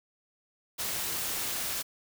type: noise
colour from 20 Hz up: white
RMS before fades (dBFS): -33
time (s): 0.78-1.83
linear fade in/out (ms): 20
effects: none